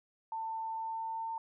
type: tone with pitch glide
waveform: sine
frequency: 894 to 902.3 Hz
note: A5 to A5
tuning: +27 to +43 cents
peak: -35 dBFS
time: 0.32-1.38 s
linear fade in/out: 2 ms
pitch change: +16 cents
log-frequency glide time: 0.72-1.25 s
effects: none